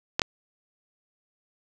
clicks, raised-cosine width 0.2 ms, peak -5 dBFS, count 2, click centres 0.195 / 0.218 s, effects 7-bit

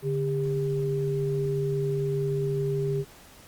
sine tone pair together, 144 / 401 Hz, D3 / G4, -34 / +39 cents, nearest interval octave + tritone, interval 1773 cents, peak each -27 dBFS, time 0.02-3.05 s, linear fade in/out 50 ms, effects pink hiss -51 dBFS RMS until 3.47 s + Opus 32 kbps

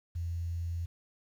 sine tone with quantisation, 85 Hz, F2, 46 cents flat, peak -32 dBFS, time 0.15-0.86 s, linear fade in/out 10 ms, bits 10, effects none

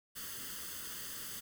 white noise with comb filter, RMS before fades -44 dBFS, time 0.15-1.41 s, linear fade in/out 20 ms, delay 0.63 ms, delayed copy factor +0.7, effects none

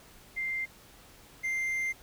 sine / triangle tone pair in turn, 2093 / 2093 Hz, C7 / C7, 0 / 0 cents, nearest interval unison, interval 0 cents, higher neither, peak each -30 / -27 dBFS, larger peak second, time 0.36-0.66 / 1.43-1.93 s, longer second, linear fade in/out 20 ms, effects pink hiss -55 dBFS RMS until 2.02 s

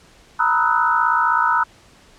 sine tone cluster, 924 / 980 / 1264 / 1323 / 1483 Hz, A#5 / B5 / D#6 / E6 / F#6, -16 / -14 / +27 / +6 / +4 cents, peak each -21 dBFS, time 0.39-1.64 s, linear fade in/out 10 ms, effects pink hiss -50 dBFS RMS until 2.18 s + low-pass 8000 Hz 12 dB/octave

